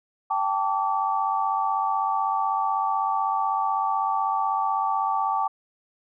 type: chord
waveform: sine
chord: G suspended second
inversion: none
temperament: equal with one note detuned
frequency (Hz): 784 / 880 / 1153.1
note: G5 / A5 / D6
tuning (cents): 0 / 0 / -32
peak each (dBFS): -26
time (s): 0.3-5.48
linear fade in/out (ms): 10
effects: none